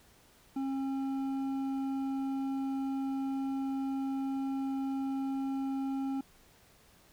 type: tone with hard clipping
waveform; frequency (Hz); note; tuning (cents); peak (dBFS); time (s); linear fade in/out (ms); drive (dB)
sine; 270.1; C#4; -45; -33; 0.56-6.21; 5; 7
effects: pink hiss -62 dBFS RMS until 7.12 s